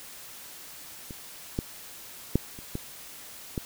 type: clicks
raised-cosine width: 3 ms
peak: -26 / -14 / -8 / -30 / -18 / -16 dBFS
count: 6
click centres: 1.108 / 1.589 / 2.356 / 2.589 / 2.754 / 3.578 s
effects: white hiss -45 dBFS RMS until 3.65 s